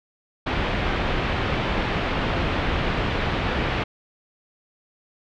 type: low-pass noise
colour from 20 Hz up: pink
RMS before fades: -24 dBFS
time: 0.46-3.84 s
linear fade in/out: 10 ms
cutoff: 3300 Hz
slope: 24 dB/octave
effects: none